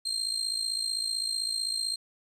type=tone with amplitude modulation; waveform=35% pulse; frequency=4186 Hz; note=C8; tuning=in tune; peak=-24 dBFS; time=0.05-1.96 s; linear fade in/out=10 ms; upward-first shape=sine; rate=55.7 Hz; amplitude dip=70%; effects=resampled to 32000 Hz + 10-bit